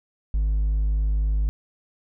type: tone with hard clipping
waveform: sine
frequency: 51.91 Hz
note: G#1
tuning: in tune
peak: -20 dBFS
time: 0.34-1.49 s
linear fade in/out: 0 ms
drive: 2 dB
effects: none